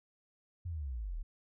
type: linear sweep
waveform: sine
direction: down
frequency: 90.5 to 33 Hz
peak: -36 dBFS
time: 0.65-1.23 s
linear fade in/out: 10 ms
effects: none